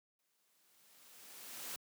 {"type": "noise with exponential growth", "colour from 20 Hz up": "white", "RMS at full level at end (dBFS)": -43, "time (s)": [0.19, 1.76], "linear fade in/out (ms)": 1, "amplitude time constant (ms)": 340, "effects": ["high-pass 150 Hz 12 dB/octave"]}